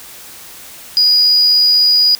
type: tone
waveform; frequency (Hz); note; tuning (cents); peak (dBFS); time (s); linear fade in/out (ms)
triangle; 4908; D#8; -25; -5; 0.97-2.15; 0
effects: tanh soft clip ceiling -4 dBFS + white hiss -35 dBFS RMS until 2.19 s